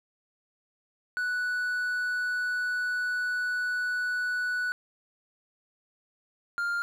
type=tone pair in turn; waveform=triangle; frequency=1480 / 1401 Hz; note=F#6 / F6; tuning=0 / +5 cents; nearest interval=minor second; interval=95 cents; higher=first; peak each=-25 dBFS; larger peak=neither; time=1.17-4.72 / 6.58-6.82 s; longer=first; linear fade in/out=0 ms; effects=none